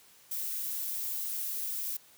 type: noise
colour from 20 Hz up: violet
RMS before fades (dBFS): -35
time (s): 0.31-1.97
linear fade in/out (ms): 5
effects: white hiss -59 dBFS RMS until 2.17 s + high-pass 60 Hz 12 dB/octave